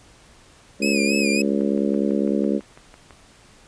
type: harmonic tone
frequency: 69.9 Hz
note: C#2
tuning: 15 cents sharp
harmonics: 3 / 4 / 5 / 6 / 7 / 8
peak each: -22 / -24 / -26 / -28 / -29 / -30 dBFS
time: 0.79-2.61 s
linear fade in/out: 50 ms
type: tone with vibrato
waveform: sawtooth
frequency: 2489 Hz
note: D#7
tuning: in tune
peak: -19 dBFS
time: 0.82-1.42 s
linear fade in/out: 5 ms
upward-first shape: sine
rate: 3.6 Hz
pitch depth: 75 cents each way
type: click train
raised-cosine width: 0.5 ms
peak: -28 dBFS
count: 10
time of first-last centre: 1.61-3.108 s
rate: 6.01 Hz
effects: pink hiss -51 dBFS RMS until 3.67 s + resampled to 22050 Hz